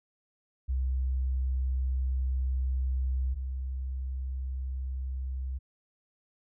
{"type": "tone pair in turn", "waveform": "sine", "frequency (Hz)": [64.7, 65.19], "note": ["C2", "C2"], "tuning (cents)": [-19, -6], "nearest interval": "unison", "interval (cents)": 13, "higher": "second", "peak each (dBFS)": [-26, -31], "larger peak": "first", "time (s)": [[0.68, 3.35], [3.35, 5.59]], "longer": "first", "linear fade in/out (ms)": 20, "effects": []}